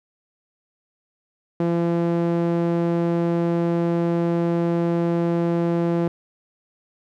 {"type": "tone with band-pass filter", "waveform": "sawtooth", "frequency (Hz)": 170, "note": "F3", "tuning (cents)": -46, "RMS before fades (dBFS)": -21, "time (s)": [1.6, 6.08], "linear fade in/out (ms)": 2, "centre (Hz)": 350, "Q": 1, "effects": []}